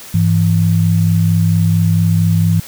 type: tone pair together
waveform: sine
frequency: 101.9 / 166.31 Hz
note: G#2 / E3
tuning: -32 / +16 cents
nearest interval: minor sixth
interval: 848 cents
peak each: -12 dBFS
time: 0.14-2.6 s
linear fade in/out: 5 ms
effects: white hiss -34 dBFS RMS until 2.67 s